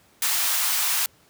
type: high-pass noise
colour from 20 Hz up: white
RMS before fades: -23 dBFS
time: 0.22-1.06 s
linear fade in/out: 2 ms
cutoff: 790 Hz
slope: 24 dB/octave
effects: pink hiss -58 dBFS RMS until 1.29 s + high-pass 80 Hz 12 dB/octave